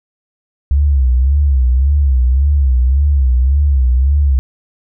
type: tone with vibrato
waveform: sine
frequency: 67.1 Hz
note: C2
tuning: 44 cents sharp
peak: -8 dBFS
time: 0.71-4.39 s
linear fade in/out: 0 ms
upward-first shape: sine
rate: 1.8 Hz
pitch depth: 140 cents each way
effects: none